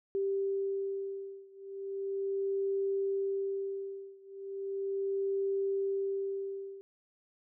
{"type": "beating tone pair", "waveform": "sine", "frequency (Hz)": [392, 392.37], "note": ["G4", "G4"], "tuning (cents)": [0, 2], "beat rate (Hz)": 0.37, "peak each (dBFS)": [-34, -35], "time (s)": [0.15, 6.81], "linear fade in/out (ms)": 0, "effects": []}